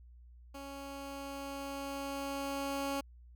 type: tone with level ramp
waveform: 15% pulse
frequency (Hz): 277.2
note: C#4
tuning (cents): 0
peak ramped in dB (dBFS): -38 to -27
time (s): 0.54-3.01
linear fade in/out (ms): 10
effects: added 60 Hz sine -53 dBFS peak until 3.35 s